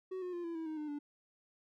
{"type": "tone with pitch steps", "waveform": "triangle", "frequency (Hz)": [374.2, 361, 348.3, 336.1, 324.3, 312.9, 301.8, 291.2], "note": ["F#4", "F#4", "F4", "E4", "E4", "D#4", "D4", "D4"], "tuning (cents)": [20, -43, -5, 34, -28, 10, 47, -15], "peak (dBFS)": -36, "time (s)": [0.11, 0.99], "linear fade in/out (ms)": 10, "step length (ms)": 110, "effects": []}